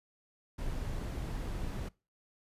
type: noise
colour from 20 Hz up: brown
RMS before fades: -37 dBFS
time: 0.58-1.89 s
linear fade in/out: 10 ms
effects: noise-tail reverb RT60 0.3 s tail -23 dB re dry + resampled to 32000 Hz